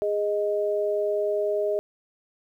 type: tone pair together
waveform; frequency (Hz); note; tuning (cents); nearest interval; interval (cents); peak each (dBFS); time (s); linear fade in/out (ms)
sine; 412.1 / 622.3; G#4 / D#5; -13 / 0; perfect fifth; 713; -25; 0.02-1.79; 0
effects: 10-bit